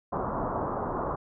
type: low-pass noise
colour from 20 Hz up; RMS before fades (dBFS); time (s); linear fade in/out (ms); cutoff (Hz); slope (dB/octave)
white; -31; 0.12-1.16; 10; 1200; 48
effects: none